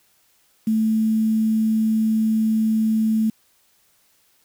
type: tone with quantisation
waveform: sine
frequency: 220 Hz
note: A3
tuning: in tune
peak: -16 dBFS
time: 0.67-3.3 s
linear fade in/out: 5 ms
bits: 7
effects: white hiss -61 dBFS RMS until 4.44 s